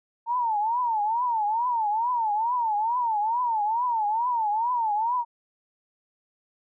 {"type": "tone with vibrato", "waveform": "sine", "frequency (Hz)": 908, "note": "A#5", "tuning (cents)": -46, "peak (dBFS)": -22, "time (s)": [0.26, 5.25], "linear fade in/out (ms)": 50, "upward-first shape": "triangle", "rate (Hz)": 2.3, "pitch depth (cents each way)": 190, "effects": []}